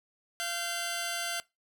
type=tone pair together; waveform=10% pulse; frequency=689 / 1546.8 Hz; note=F5 / G6; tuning=-24 / -24 cents; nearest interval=octave + major second; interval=1400 cents; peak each=-26 dBFS; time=0.4-1.4 s; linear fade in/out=0 ms; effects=noise-tail reverb RT60 0.2 s tail -20 dB re dry